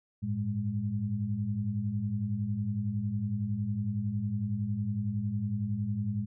sine tone cluster, 100 / 110.9 / 205 Hz, G2 / A2 / G#3, +35 / +14 / -22 cents, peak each -36 / -32 / -33 dBFS, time 0.22-6.26 s, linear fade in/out 20 ms, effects none

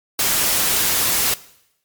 white noise, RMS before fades -18 dBFS, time 0.19-1.34 s, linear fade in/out 2 ms, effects noise-tail reverb RT60 0.8 s tail -19 dB re dry + MP3 96 kbps

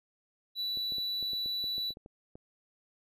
triangle tone, 3951 Hz, B7, in tune, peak -30 dBFS, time 0.55-1.94 s, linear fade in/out 50 ms
clicks, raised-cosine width 2 ms, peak -35 dBFS, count 12, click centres 0.773 / 0.922 / 0.983 / 1.227 / 1.333 / 1.46 / 1.641 / 1.781 / 1.906 / 1.971 / 2.061 / 2.355 s
effects none

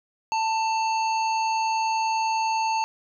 harmonic tone with a mistuned harmonic, 890 Hz, A5, 20 cents sharp, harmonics 1 / 3 / 5 / 7, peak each -22 / -32 / -36 / -39 dBFS, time 0.32-2.84 s, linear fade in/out 0 ms, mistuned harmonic 7, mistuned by +70 cents, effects none

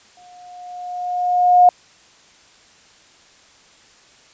sine tone with exponential growth, 718 Hz, F5, 48 cents sharp, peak -5 dBFS, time 0.17-1.69 s, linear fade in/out 2 ms, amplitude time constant 330 ms, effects white hiss -50 dBFS RMS until 4.33 s + resampled to 16000 Hz

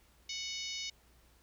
harmonic tone, 740 Hz, F#5, in tune, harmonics 3 / 4 / 5 / 6 / 7 / 8 / 9, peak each -45 / -45 / -44 / -47 / -44 / -47 / -51 dBFS, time 0.29-0.9 s, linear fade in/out 5 ms, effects added 60 Hz sine -66 dBFS peak until 1.42 s + pink hiss -67 dBFS RMS until 1.42 s

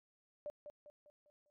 sine tone with echo, 590 Hz, D5, 8 cents sharp, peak -40 dBFS, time 0.46-0.5 s, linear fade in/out 0 ms, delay 200 ms, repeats 5, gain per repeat -7 dB, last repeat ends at 1.5 s, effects MP3 96 kbps

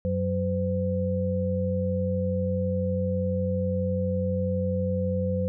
sine tone cluster, 93.2 / 185.3 / 510 Hz, F#2 / F#3 / C5, +13 / +3 / -44 cents, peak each -28 dBFS, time 0.05-5.48 s, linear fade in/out 0 ms, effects none

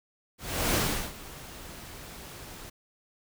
pink noise with ADSR envelope, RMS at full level -25 dBFS, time 0.38-2.7 s, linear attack 360 ms, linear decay 380 ms, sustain -19 dB, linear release 9 ms, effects none

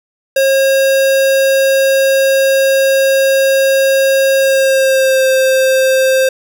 square tone with pitch glide, 540 to 526.1 Hz, C#5 to C5, -45 to +9 cents, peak -9 dBFS, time 0.36-6.29 s, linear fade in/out 5 ms, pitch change -46 cents, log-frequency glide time 4.4-5.27 s, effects none

